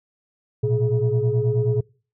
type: tone cluster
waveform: sine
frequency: 115.1 / 124.5 / 421 Hz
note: A#2 / B2 / G#4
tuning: -22 / +14 / +24 cents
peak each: -21 dBFS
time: 0.63-1.81 s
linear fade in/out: 10 ms
effects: noise-tail reverb RT60 0.4 s tail -26 dB re dry + tanh soft clip ceiling -11 dBFS